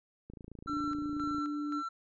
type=click train; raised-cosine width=3 ms; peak=-34 dBFS; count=31; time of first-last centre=0.3-1.383 s; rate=27.7 Hz
type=tone; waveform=sine; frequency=294.6 Hz; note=D4; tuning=6 cents sharp; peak=-33 dBFS; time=0.67-1.83 s; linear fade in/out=50 ms
type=tone with tremolo; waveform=triangle; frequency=1346 Hz; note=E6; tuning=36 cents sharp; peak=-33 dBFS; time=0.67-1.89 s; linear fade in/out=10 ms; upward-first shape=square; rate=1.9 Hz; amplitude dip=65%
effects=resampled to 16000 Hz